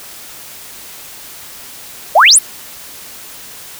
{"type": "exponential sweep", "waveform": "sine", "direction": "up", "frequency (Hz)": [558, 11840], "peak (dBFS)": -3, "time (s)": [2.15, 2.39], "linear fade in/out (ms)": 10, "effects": ["white hiss -33 dBFS RMS until 3.79 s"]}